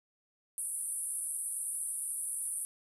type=band-pass noise; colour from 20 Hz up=pink; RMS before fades=-37 dBFS; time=0.58-2.65 s; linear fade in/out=0 ms; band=9000 to 11000 Hz; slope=96 dB/octave; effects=none